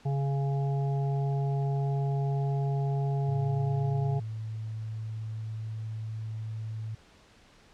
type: harmonic tone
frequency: 138.59 Hz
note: C#3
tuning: in tune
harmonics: 1 / 3 / 5 / 6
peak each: -26 / -38 / -40 / -43 dBFS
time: 0.05-4.2 s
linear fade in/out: 10 ms
type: tone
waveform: sine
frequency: 110 Hz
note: A2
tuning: in tune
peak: -33 dBFS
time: 3.28-6.95 s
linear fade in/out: 5 ms
effects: pink hiss -58 dBFS RMS until 7.73 s + low-pass 6000 Hz 12 dB/octave